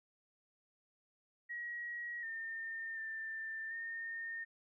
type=tone with pitch steps; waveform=sine; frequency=1904 / 1813 / 1785 / 1829 Hz; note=A#6 / A#6 / A6 / A#6; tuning=+36 / -49 / +24 / -33 cents; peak=-40 dBFS; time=1.49-4.45 s; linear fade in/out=20 ms; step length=740 ms; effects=none